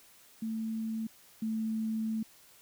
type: tone pair in turn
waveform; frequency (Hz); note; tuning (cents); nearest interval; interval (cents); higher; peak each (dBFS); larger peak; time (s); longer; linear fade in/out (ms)
sine; 222.2 / 220.8; A3 / A3; +17 / +6; unison; 11; first; -32 / -30; second; 0.42-1.07 / 1.42-2.23; second; 5
effects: white hiss -59 dBFS RMS until 2.61 s